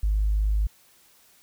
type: tone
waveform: sine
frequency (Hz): 51.91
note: G#1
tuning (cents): 0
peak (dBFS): -19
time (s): 0.03-0.67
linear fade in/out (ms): 5
effects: tanh soft clip ceiling -15 dBFS + white hiss -58 dBFS RMS until 1.42 s